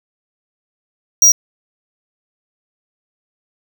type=tone; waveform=square; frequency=5740 Hz; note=F8; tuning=47 cents sharp; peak=-6 dBFS; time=1.22-1.32 s; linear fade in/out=2 ms; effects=none